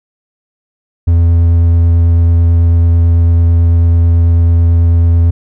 triangle tone with vibrato, 84.4 Hz, E2, 41 cents sharp, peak -3 dBFS, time 1.07-5.31 s, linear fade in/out 10 ms, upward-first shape sine, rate 9.1 Hz, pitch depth 9 cents each way, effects none

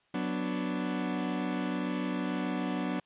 40% pulse chord, B minor, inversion second, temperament equal, 185 / 246.9 / 293.7 Hz, F#3 / B3 / D4, 0 / 0 / 0 cents, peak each -34 dBFS, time 0.14-3 s, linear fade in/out 5 ms, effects white hiss -69 dBFS RMS until 3.05 s + resampled to 8000 Hz

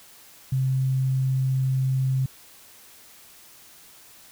sine tone, 131.8 Hz, C3, 13 cents sharp, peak -20 dBFS, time 0.52-2.26 s, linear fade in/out 5 ms, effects white hiss -50 dBFS RMS until 4.31 s

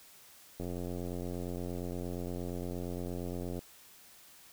click train, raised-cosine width 2 ms, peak -26 dBFS, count 266, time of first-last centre 0.6-3.591 s, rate 88.6 Hz, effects white hiss -57 dBFS RMS until 4.52 s

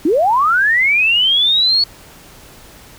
sine linear sweep, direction up, 276.4 to 4435 Hz, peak -10 dBFS, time 0.05-1.84 s, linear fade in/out 5 ms, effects pink hiss -41 dBFS RMS until 2.98 s

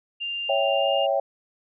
sine tone with pitch glide, 2794 to 2815 Hz, F7 to F7, 0 to +13 cents, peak -27 dBFS, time 0.2-1.07 s, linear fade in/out 20 ms, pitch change +13 cents, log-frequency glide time 0.76-0.88 s
sine chord, C# diminished, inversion none, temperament equal, 554.4 / 659.3 / 784 Hz, C#5 / E5 / G5, 0 / 0 / 0 cents, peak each -23 / -25 / -26 dBFS, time 0.49-1.2 s, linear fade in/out 5 ms
effects none

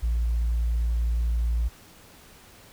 sine tone, 57.7 Hz, A#1, 17 cents flat, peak -20 dBFS, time 0.02-1.69 s, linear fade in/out 20 ms, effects tanh soft clip ceiling -19 dBFS + pink hiss -51 dBFS RMS until 2.72 s

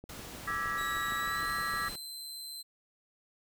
click train, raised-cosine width 2 ms, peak -33 dBFS, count 13, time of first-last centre 0.04-1.895 s, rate 6.47 Hz
pink noise, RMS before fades -45 dBFS, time 0.09-1.96 s, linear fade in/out 5 ms
sine chord, E dominant seventh, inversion third, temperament equal with one note detuned, 1174.7 / 1318.5 / 1661.2 / 1924.8 Hz, D6 / E6 / G#6 / B6, 0 / 0 / 0 / -45 cents, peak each -37 dBFS, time 0.47-1.89 s, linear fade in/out 10 ms
sawtooth tone with pitch glide, 3871 to 4087 Hz, B7 to C8, -35 to -41 cents, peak -38 dBFS, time 0.77-2.63 s, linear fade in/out 20 ms, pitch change +94 cents, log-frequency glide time 1.15-1.5 s
effects none

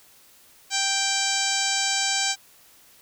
harmonic tone, 784 Hz, G5, in tune, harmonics 1 / 2 / 3 / 4 / 5 / 6 / 7 / 8 / 9 / 10, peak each -31 / -31 / -31 / -31 / -31 / -31 / -31 / -31 / -31 / -31 dBFS, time 0.7-2.36 s, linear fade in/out 50 ms, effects white hiss -54 dBFS RMS until 3.01 s

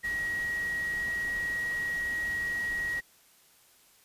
sine tone in noise, 1901 Hz, A#6, 33 cents sharp, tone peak -29 dBFS, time 0.03-3.01 s, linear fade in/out 20 ms, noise pink, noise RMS -45 dBFS, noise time 0.03-3.01 s, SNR +13 dB, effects white hiss -61 dBFS RMS until 4.04 s + resampled to 32000 Hz

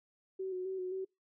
sine tone with vibrato, 373.5 Hz, F#4, 16 cents sharp, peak -35 dBFS, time 0.39-1.05 s, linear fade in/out 10 ms, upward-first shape square, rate 3.8 Hz, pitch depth 29 cents each way, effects noise-tail reverb RT60 0.2 s tail -25 dB re dry

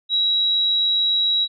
sine tone, 3871 Hz, B7, 35 cents flat, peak -16 dBFS, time 0.09-1.48 s, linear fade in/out 50 ms, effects none

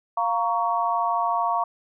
sine chord, Bb minor, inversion second, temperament just, 699.2 / 932.3 / 1118.8 Hz, F5 / Bb5 / Db6, +2 / 0 / +16 cents, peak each -25 dBFS, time 0.17-1.64 s, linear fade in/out 5 ms, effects none

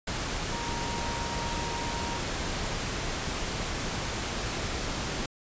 sine tone in noise, 937 Hz, A#5, 9 cents sharp, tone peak -36 dBFS, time 0.52-2.18 s, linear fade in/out 5 ms, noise pink, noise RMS -32 dBFS, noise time 0.07-5.26 s, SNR -7 dB, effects resampled to 16000 Hz

